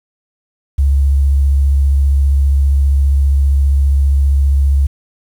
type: tone with vibrato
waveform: sine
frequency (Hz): 69.3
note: C#2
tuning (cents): 0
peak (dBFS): -8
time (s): 0.78-4.87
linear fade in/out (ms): 10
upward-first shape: triangle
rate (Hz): 15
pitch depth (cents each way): 30
effects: 7-bit